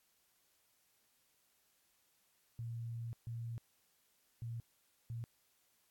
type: tone bursts at uneven times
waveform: sine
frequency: 116.54 Hz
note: A#2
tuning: in tune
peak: -40 dBFS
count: 4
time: 2.59-3.13 / 3.27-3.58 / 4.42-4.6 / 5.1-5.24 s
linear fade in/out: 0 ms
effects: white hiss -75 dBFS RMS until 5.9 s + AAC 64 kbps